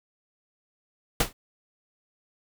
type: noise with exponential decay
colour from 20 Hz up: pink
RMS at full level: -17 dBFS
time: 1.2-1.33 s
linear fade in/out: 5 ms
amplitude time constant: 27 ms
effects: none